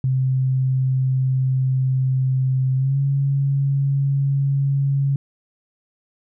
sine tone with pitch glide, 130.81 to 138.51 Hz, C3 to C#3, 0 to -1 cents, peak -16 dBFS, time 0.04-5.16 s, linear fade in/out 2 ms, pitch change +99 cents, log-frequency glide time 2.76-2.98 s, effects none

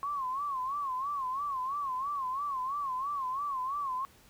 sine tone with vibrato, 1087 Hz, C#6, 34 cents flat, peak -31 dBFS, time 0.03-4.05 s, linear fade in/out 0 ms, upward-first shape sine, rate 3 Hz, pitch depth 130 cents each way, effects pink hiss -60 dBFS RMS until 4.29 s

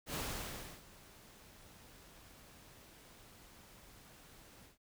pink noise with ADSR envelope, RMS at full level -39 dBFS, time 0.06-4.78 s, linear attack 82 ms, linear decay 670 ms, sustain -20 dB, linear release 130 ms, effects none

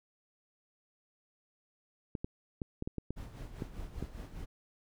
clicks, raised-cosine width 3 ms, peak -23 dBFS, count 9, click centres 2.152 / 2.245 / 2.618 / 2.824 / 2.875 / 2.983 / 3.106 / 3.622 / 4.026 s
brown noise with tremolo, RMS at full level -42 dBFS, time 3.16-4.46 s, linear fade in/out 20 ms, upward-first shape sine, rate 5 Hz, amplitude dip 60%
effects none

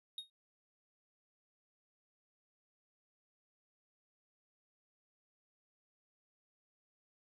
triangle tone with exponential decay, 3729 Hz, A#7, in tune, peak -36 dBFS, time 0.18-0.3 s, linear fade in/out 2 ms, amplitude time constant 25 ms, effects resampled to 32000 Hz

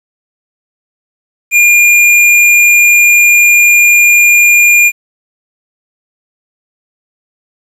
square tone, 2412 Hz, D7, 46 cents sharp, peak -4 dBFS, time 1.51-4.92 s, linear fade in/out 50 ms, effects resampled to 32000 Hz + 7-bit

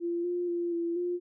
sine tone with pitch steps, 343.2 / 352.6 / 345.4 / 339 / 353.1 Hz, F4 / F4 / F4 / E4 / F4, -30 / +17 / -19 / +49 / +19 cents, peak -28 dBFS, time 0-1.2 s, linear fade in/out 50 ms, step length 240 ms, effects none

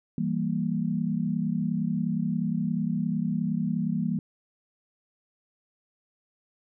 sine chord, E diminished, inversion none, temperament equal, 164.81 / 196 / 233.1 Hz, E3 / G3 / Bb3, 0 / 0 / 0 cents, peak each -29 dBFS, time 0.18-4.19 s, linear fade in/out 2 ms, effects none

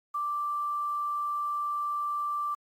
sine tone with quantisation, 1174.7 Hz, D6, in tune, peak -28 dBFS, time 0.14-2.55 s, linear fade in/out 10 ms, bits 9, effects AAC 48 kbps

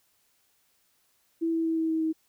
sine tone with pitch steps, 329.6 / 327.3 / 325.1 / 322.8 / 320.6 / 318.4 Hz, E4 / E4 / E4 / E4 / E4 / D#4, 0 / -12 / -24 / -36 / -48 / +40 cents, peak -24 dBFS, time 1.41-2.13 s, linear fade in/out 20 ms, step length 120 ms, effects white hiss -69 dBFS RMS until 2.28 s

